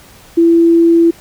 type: tone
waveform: sine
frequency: 335.1 Hz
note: E4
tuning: 29 cents sharp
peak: -5 dBFS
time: 0.37-1.11 s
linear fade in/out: 10 ms
effects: pink hiss -41 dBFS RMS until 1.2 s